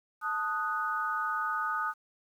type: chord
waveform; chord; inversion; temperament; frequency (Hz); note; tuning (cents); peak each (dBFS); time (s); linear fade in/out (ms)
sine; D# diminished; second; equal; 880 / 1244.5 / 1480; A5 / D#6 / F#6; 0 / 0 / 0; -37 / -31 / -34; 0.21-1.94; 50
effects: 10-bit